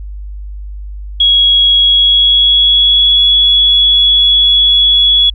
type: tone with pitch glide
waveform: sine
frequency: 3322 to 3376 Hz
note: G#7 to G#7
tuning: 0 to +28 cents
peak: -5 dBFS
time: 1.2-5.3 s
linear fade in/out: 5 ms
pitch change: +28 cents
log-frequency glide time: 1.78-3.25 s
effects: added 50 Hz sine -22 dBFS peak until 5.34 s